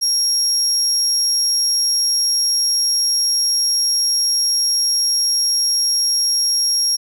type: tone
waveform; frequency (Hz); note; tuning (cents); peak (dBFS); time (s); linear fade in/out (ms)
35% pulse; 5588; F8; 0; -12; 0.01-6.97; 20
effects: none